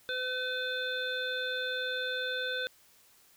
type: harmonic tone with a mistuned harmonic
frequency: 507 Hz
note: B4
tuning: 45 cents sharp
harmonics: 1 / 3 / 5 / 7 / 8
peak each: -37 / -34 / -46 / -37 / -47 dBFS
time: 0.09-2.67 s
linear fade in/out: 0 ms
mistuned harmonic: 8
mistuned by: +30 cents
effects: white hiss -62 dBFS RMS until 3.36 s